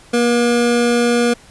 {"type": "tone pair together", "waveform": "square", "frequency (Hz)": [237.5, 480], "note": ["A#3", "B4"], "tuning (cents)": [33, -49], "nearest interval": "octave", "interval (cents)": 1218, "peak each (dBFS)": [-16, -16], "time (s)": [0.13, 1.34], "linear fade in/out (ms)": 10, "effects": ["pink hiss -45 dBFS RMS until 1.5 s", "resampled to 24000 Hz"]}